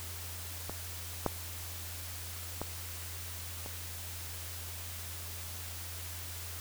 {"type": "clicks", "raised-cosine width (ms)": 1, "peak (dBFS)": [-24, -14, -21, -29], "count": 4, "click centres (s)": [0.696, 1.263, 2.616, 3.661], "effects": ["added 86 Hz sine -44 dBFS peak until 6.6 s", "white hiss -44 dBFS RMS until 6.6 s"]}